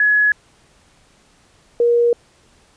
sine tone pair in turn, 1690 / 474.2 Hz, G#6 / A#4, +30 / +30 cents, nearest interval octave + minor seventh, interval 2200 cents, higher first, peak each -11 dBFS, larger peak neither, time 0-0.32 / 1.8-2.13 s, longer second, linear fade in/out 2 ms, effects pink hiss -54 dBFS RMS until 2.76 s + resampled to 22050 Hz

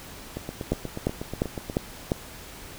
two click trains, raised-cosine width 2 ms, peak -9 / -18 dBFS, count 5 / 12, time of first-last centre 0.72-2.119 / 0.37-1.699 s, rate 2.86 / 8.28 Hz, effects pink hiss -43 dBFS RMS until 2.78 s

